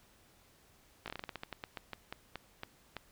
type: slowing click train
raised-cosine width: 0.3 ms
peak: -24 dBFS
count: 18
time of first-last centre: 1.06-2.967 s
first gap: 18 ms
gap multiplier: 1.2
effects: pink hiss -65 dBFS RMS until 3.11 s